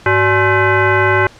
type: tone with frequency modulation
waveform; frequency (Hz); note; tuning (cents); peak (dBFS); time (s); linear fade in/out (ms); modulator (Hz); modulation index
sine; 581; D5; -19; -9; 0.06-1.27; 2; 478; 3
effects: pink hiss -41 dBFS RMS until 1.39 s + low-pass 6000 Hz 12 dB/octave